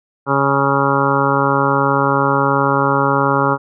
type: harmonic tone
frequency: 138.59 Hz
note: C#3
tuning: in tune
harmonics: 1 / 2 / 3 / 4 / 6 / 7 / 8 / 9 / 10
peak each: -21 / -21 / -21 / -21 / -21 / -21 / -21 / -21 / -21 dBFS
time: 0.26-3.58 s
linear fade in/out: 50 ms
effects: none

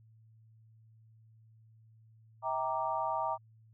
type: chord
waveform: sine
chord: E half-diminished seventh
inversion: none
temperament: equal with one note detuned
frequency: 644.9 / 784 / 932.3 / 1174.7 Hz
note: E5 / G5 / Bb5 / D6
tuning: -38 / 0 / 0 / 0 cents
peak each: -37 / -37 / -34 / -38 dBFS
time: 2.42-3.38 s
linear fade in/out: 50 ms
effects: added 111 Hz sine -58 dBFS peak until 3.73 s

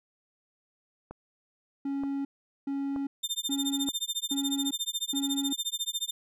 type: click train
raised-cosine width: 1 ms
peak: -27 dBFS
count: 4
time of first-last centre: 1.11-3.888 s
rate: 1.08 Hz
type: tone bursts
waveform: triangle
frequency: 277.2 Hz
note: C#4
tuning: in tune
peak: -27 dBFS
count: 5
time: 1.85-5.53 s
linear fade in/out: 5 ms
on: 400 ms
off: 420 ms
type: tone with tremolo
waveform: sawtooth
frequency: 3600 Hz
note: A7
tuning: 39 cents sharp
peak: -24 dBFS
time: 3.23-6.11 s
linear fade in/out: 10 ms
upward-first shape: sine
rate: 14 Hz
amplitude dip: 100%
effects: none

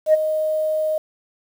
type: tone with ADSR envelope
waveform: sine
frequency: 622 Hz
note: D#5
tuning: 1 cent flat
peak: -7 dBFS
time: 0.06-0.98 s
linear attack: 77 ms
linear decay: 19 ms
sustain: -11 dB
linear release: 3 ms
effects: tanh soft clip ceiling -6 dBFS + 7-bit

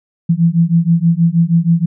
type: beating tone pair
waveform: sine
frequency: 164.81 / 171.11 Hz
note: E3 / F3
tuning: 0 / -35 cents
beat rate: 6.3 Hz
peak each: -12 dBFS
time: 0.29-1.86 s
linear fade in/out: 10 ms
effects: none

